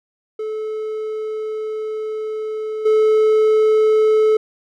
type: tone with level steps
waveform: triangle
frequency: 433.4 Hz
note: A4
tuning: 26 cents flat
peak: -20 / -9 dBFS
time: 0.39-4.37 s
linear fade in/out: 5 ms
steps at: 2.85 s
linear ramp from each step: 10 ms
effects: none